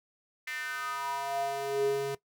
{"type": "tone with high-pass filter sweep", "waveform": "square", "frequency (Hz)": 138.59, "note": "C#3", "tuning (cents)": 0, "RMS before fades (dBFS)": -33, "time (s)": [0.47, 2.15], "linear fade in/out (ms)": 5, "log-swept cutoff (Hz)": [2000, 290], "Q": 5.4, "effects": ["noise-tail reverb RT60 0.1 s tail -18 dB re dry"]}